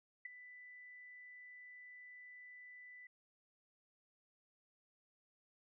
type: tone with ADSR envelope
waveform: sine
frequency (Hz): 1988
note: B6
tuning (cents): +11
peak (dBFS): -40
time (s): 0.25-3.07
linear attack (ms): 6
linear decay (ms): 12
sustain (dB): -13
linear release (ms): 4
effects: none